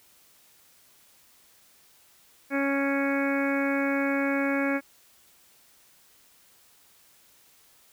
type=harmonic tone; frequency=277.2 Hz; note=C#4; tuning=in tune; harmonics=1 / 2 / 3 / 4 / 5 / 6 / 7 / 8 / 9; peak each=-26 / -30 / -38 / -39 / -36 / -33 / -42 / -33 / -44 dBFS; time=2.5-4.81 s; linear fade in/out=50 ms; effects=white hiss -59 dBFS RMS until 7.92 s